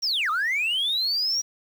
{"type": "linear two-way sweep", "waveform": "sine", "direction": "down then up", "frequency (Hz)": [5760, 1174.7, 5760], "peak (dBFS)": -20, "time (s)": [0.02, 1.42], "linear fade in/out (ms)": 20, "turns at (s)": 0.3, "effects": ["tanh soft clip ceiling -20 dBFS", "8-bit"]}